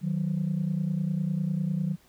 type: tone pair together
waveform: sine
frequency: 155.93 / 185.9 Hz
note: D#3 / F#3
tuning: +4 / +8 cents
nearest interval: minor third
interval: 304 cents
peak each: -27 dBFS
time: 0.01-1.97 s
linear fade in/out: 50 ms
effects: tanh soft clip ceiling -20 dBFS + pink hiss -61 dBFS RMS until 2.08 s